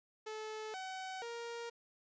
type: tone with pitch steps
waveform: sawtooth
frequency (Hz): 433.6 / 755 / 468.5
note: A4 / F#5 / A#4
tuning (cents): -25 / +35 / +9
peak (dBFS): -38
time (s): 0.26-1.7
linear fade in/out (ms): 10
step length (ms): 480
effects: resampled to 16000 Hz + 12-bit